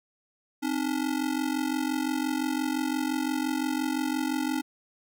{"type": "ring-modulated tone", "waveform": "square", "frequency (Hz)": 285.2, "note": "C#4", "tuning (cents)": 49, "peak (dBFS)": -24, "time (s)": [0.62, 4.62], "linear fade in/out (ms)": 20, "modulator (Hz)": 22.9, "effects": []}